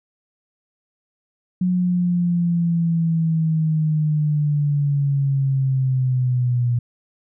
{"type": "linear sweep", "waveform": "sine", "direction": "down", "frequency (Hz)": [182.3, 120], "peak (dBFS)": -16, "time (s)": [1.61, 6.79], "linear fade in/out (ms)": 5, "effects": []}